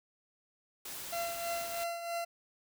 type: noise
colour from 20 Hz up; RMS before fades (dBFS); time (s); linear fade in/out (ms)
white; -43; 0.85-1.84; 5
type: tone with tremolo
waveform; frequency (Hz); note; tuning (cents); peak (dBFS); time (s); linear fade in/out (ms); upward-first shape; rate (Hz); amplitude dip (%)
40% pulse; 682; F5; -41; -32; 1.12-2.25; 10; triangle; 3.1; 60
effects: none